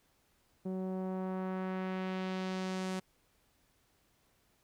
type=tone with low-pass filter sweep; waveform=sawtooth; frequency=187.1 Hz; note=F#3; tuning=20 cents sharp; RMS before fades=-37 dBFS; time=0.65-3 s; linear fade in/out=10 ms; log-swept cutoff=460 to 9100 Hz; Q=0.98; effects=pink hiss -72 dBFS RMS until 4.63 s